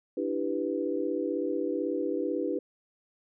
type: chord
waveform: sine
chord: E minor seventh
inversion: third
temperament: equal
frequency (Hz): 293.7 / 329.6 / 392 / 493.9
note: D4 / E4 / G4 / B4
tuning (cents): 0 / 0 / 0 / 0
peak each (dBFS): -33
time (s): 0.17-2.59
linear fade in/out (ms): 5
effects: none